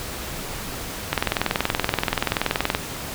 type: click train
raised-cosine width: 0.3 ms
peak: -3 dBFS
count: 35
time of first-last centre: 1.13-2.749 s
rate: 21 Hz
effects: pink hiss -32 dBFS RMS until 3.14 s